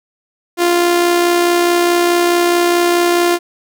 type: tone with amplitude modulation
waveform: sawtooth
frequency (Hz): 348.3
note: F4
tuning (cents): -5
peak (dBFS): -5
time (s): 0.57-3.39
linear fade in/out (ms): 50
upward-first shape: sine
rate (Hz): 64.7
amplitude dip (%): 35
effects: none